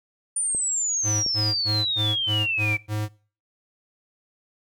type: exponential sweep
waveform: sine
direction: down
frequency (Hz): 9350 to 2300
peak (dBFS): -22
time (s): 0.36-2.77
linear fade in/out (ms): 5
type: clicks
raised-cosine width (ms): 2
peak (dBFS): -23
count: 2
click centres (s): 0.548 / 1.263
type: tone bursts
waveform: square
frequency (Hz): 106.2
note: G#2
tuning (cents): +39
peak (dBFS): -25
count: 7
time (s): 1.03-3.088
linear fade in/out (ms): 50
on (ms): 210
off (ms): 98
effects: noise-tail reverb RT60 0.4 s tail -21 dB re dry